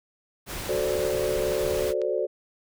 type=noise; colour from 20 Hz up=pink; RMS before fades=-34 dBFS; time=0.46-1.94 s; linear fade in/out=50 ms
type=chord; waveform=sine; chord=D dominant seventh; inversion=first; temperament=equal with one note detuned; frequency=370 / 440 / 523.3 / 585.3 Hz; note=F#4 / A4 / C5 / D5; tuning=0 / 0 / 0 / -6 cents; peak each=-29 dBFS; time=0.68-2.27 s; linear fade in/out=20 ms
type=click; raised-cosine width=0.2 ms; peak=-25 dBFS; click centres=2.017 s
effects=none